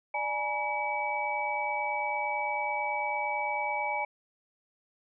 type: tone cluster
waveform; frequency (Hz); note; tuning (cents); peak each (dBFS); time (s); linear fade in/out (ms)
sine; 595 / 839 / 948 / 2286; D5 / G#5 / A#5 / D7; +22 / +17 / +29 / -47; -37 / -32 / -36 / -33; 0.14-4.05; 5
effects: none